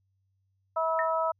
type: harmonic tone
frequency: 323.9 Hz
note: E4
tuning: 30 cents flat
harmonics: 2 / 3 / 4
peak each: -28 / -30 / -30 dBFS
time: 0.76-1.32 s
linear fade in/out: 10 ms
type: tone with exponential decay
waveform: sine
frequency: 1825 Hz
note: A#6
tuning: 37 cents flat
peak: -26 dBFS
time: 0.99-1.13 s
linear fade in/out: 1 ms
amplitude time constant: 29 ms
effects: added 96 Hz sine -70 dBFS peak until 1.39 s